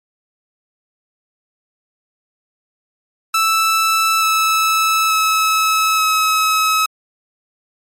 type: tone with pitch steps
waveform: sawtooth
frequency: 1318.5 / 1307.1 / 1295.8 / 1284.7 Hz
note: E6 / E6 / E6 / E6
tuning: 0 / -15 / -30 / -45 cents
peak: -9 dBFS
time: 3.34-6.86 s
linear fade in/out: 5 ms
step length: 880 ms
effects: MP3 64 kbps